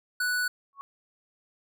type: tone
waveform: square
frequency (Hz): 1480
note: F#6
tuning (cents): 0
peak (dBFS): -26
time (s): 0.2-0.48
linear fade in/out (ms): 5
type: tone with exponential growth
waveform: sine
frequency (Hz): 1108.7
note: C#6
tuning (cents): 0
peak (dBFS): -33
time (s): 0.73-0.81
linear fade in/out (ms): 0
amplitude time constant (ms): 17
effects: none